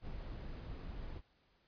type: noise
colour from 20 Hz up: brown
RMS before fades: -45 dBFS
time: 0.01-1.22 s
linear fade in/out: 50 ms
effects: pink hiss -73 dBFS RMS until 1.67 s + resampled to 11025 Hz